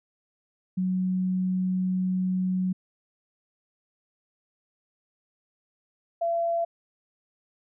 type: tone pair in turn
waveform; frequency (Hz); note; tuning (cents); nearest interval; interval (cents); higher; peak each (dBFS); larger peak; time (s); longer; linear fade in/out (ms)
sine; 185 / 677; F#3 / E5; 0 / +46; octave + minor seventh; 2246; second; -23 / -23; neither; 0.77-2.73 / 6.21-6.65; first; 10
effects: none